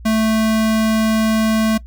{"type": "tone", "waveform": "square", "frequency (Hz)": 220, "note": "A3", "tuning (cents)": 0, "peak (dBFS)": -14, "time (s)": [0.05, 1.78], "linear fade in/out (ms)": 10, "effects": ["noise-tail reverb RT60 0.1 s tail -20 dB re dry", "added 59 Hz sine -33 dBFS peak until 1.86 s"]}